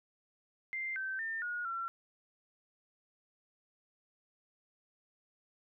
sine tone with pitch steps, 2092 / 1548 / 1800 / 1443 / 1357 Hz, C7 / G6 / A6 / F#6 / E6, -1 / -22 / +39 / -44 / +50 cents, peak -35 dBFS, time 0.73-1.88 s, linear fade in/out 0 ms, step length 230 ms, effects none

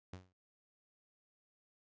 sawtooth tone with exponential decay, 92.3 Hz, F#2, 4 cents flat, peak -39 dBFS, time 0.13-0.33 s, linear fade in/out 5 ms, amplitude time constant 43 ms, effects resampled to 16000 Hz

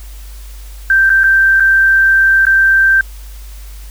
sine tone with dropouts, 1567 Hz, G6, 1 cent flat, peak -6 dBFS, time 0.9-3.01 s, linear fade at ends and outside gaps 2 ms, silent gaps 1.095-1.101 / 1.235-1.24 / 1.599-1.604 / 2.453-2.467 s, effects added 50 Hz sine -28 dBFS peak until 3.9 s + white hiss -41 dBFS RMS until 3.9 s

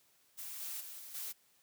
blue noise with level steps, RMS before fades -45 / -42 / -48 / -50 / -42 dBFS, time 0.37-1.33 s, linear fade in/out 20 ms, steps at 0.6 / 0.8 / 0.98 / 1.14 s, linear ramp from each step 10 ms, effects white hiss -70 dBFS RMS until 1.62 s + high-pass 80 Hz 12 dB/octave

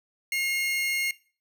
40% pulse tone pair together, 2149 / 2794 Hz, C7 / F7, +46 / 0 cents, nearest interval perfect fourth, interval 454 cents, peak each -25 / -34 dBFS, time 0.32-1.11 s, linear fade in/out 2 ms, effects noise-tail reverb RT60 0.4 s tail -19 dB re dry

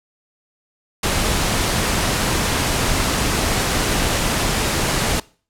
pink noise, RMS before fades -19 dBFS, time 1.03-5.2 s, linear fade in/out 5 ms, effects noise-tail reverb RT60 0.4 s tail -22 dB re dry + low-pass 11000 Hz 12 dB/octave

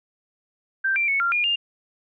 sine tone with pitch steps, 1568 / 2358 / 2209 / 1385 / 2426 / 2809 Hz, G6 / D7 / C#7 / F6 / D#7 / F7, 0 / +6 / -7 / -15 / -44 / +9 cents, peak -19 dBFS, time 0.84-1.56 s, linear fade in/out 10 ms, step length 120 ms, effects none

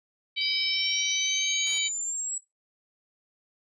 harmonic tone, 767 Hz, G5, 38 cents flat, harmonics 3 / 4 / 5 / 6, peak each -31 / -31 / -31 / -38 dBFS, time 0.36-1.89 s, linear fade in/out 20 ms
sine linear sweep, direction up, 4807 to 7780 Hz, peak -29 dBFS, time 0.41-2.38 s, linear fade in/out 2 ms
white noise, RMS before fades -44 dBFS, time 1.66-1.79 s, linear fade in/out 10 ms
effects noise-tail reverb RT60 0.2 s tail -20 dB re dry + resampled to 24000 Hz

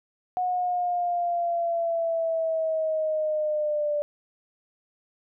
sine linear sweep, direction down, 731 to 587.3 Hz, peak -23 dBFS, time 0.37-4.02 s, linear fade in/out 0 ms, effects none

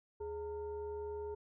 sine tone with frequency modulation, 417.7 Hz, G#4, 10 cents sharp, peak -39 dBFS, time 0.2-1.35 s, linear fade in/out 10 ms, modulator 493 Hz, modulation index 0.57, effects none

